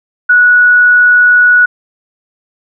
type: tone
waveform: sine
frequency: 1467 Hz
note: F#6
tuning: 15 cents flat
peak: -3 dBFS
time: 0.29-1.66 s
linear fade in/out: 10 ms
effects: none